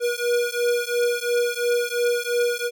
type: beating tone pair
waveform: square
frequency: 479.5 / 482.4 Hz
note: A#4 / B4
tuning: +49 / -41 cents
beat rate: 2.9 Hz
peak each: -24 dBFS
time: 0-2.71 s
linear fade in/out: 50 ms
effects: none